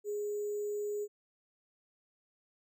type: tone with sample-and-hold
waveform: sine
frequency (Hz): 415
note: G#4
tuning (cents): -1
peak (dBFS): -33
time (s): 0.04-1.08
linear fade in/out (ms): 50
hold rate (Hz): 7350
effects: none